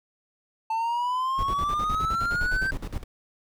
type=exponential sweep; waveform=triangle; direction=up; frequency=885 to 1575 Hz; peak=-22 dBFS; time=0.7-2.71 s; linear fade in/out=5 ms
type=noise with tremolo; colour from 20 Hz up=brown; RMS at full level=-30 dBFS; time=1.38-3.04 s; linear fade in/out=10 ms; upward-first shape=square; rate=9.7 Hz; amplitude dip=80%
effects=none